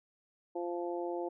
harmonic tone, 173.8 Hz, F3, 8 cents flat, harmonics 2 / 3 / 4 / 5, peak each -36 / -40 / -42 / -44 dBFS, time 0.55-1.29 s, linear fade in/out 10 ms, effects none

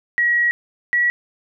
sine tone pair in turn, 1910 / 1930 Hz, A#6 / B6, +42 / -40 cents, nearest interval unison, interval 18 cents, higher second, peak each -14 dBFS, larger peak neither, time 0.18-0.51 / 0.93-1.1 s, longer first, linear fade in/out 0 ms, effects none

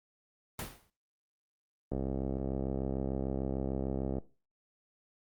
pink noise with exponential decay, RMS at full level -35 dBFS, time 0.59-0.9 s, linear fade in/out 1 ms, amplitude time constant 67 ms
click train, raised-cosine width 2 ms, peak -21 dBFS, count 152, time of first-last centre 1.92-4.184 s, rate 66.7 Hz
effects noise-tail reverb RT60 0.3 s tail -19 dB re dry + Opus 32 kbps

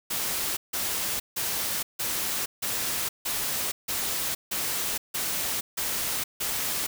white noise bursts, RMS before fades -29 dBFS, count 11, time 0.1-6.87 s, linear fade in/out 10 ms, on 470 ms, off 160 ms, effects none

